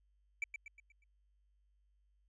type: tone with echo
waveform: triangle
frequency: 2313 Hz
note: D7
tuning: 27 cents flat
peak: -32 dBFS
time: 0.42-0.44 s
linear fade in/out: 2 ms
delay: 120 ms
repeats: 5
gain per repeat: -7 dB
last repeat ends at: 1.04 s
effects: added 50 Hz sine -70 dBFS peak until 2.28 s + resampled to 24000 Hz